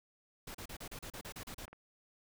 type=noise bursts; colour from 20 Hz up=pink; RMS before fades=-46 dBFS; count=11; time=0.47-1.656 s; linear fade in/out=5 ms; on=76 ms; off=35 ms
type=clicks; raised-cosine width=0.5 ms; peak=-36 dBFS; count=2; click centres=1.68 / 1.73 s
effects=none